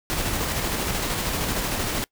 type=noise with tremolo; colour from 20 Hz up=pink; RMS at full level=-25 dBFS; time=0.1-2.04 s; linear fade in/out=0 ms; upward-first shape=square; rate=13 Hz; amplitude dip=25%; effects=noise-tail reverb RT60 0.1 s tail -24 dB re dry